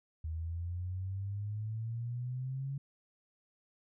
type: exponential sweep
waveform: sine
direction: up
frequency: 78.7 to 139.6 Hz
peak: -35 dBFS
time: 0.24-2.78 s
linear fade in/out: 5 ms
effects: none